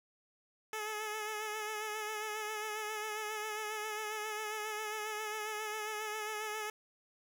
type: tone with vibrato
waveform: 10% pulse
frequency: 428.3 Hz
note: A4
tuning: 47 cents flat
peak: -29 dBFS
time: 0.73-6.7 s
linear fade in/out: 2 ms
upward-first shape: sine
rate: 7.4 Hz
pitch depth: 36 cents each way
effects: none